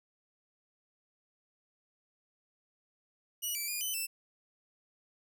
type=tone with pitch steps; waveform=5% pulse; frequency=2922 / 2323 / 2434 / 3025 / 2663 Hz; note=F#7 / D7 / D#7 / F#7 / E7; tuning=-22 / -20 / -39 / +38 / +17 cents; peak=-25 dBFS; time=3.42-4.07 s; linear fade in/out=20 ms; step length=130 ms; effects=none